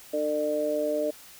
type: harmonic tone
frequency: 150.2 Hz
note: D3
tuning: 39 cents sharp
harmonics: 2 / 3 / 4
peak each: -32 / -31 / -26 dBFS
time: 0.13-1.11 s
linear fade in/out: 10 ms
effects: white hiss -49 dBFS RMS until 1.39 s